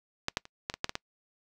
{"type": "clicks", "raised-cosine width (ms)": 0.2, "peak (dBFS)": [-11, -10, -29, -13, -18, -10, -16, -14], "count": 8, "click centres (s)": [0.284, 0.371, 0.454, 0.699, 0.74, 0.844, 0.894, 0.954], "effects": ["noise-tail reverb RT60 0.1 s tail -26 dB re dry"]}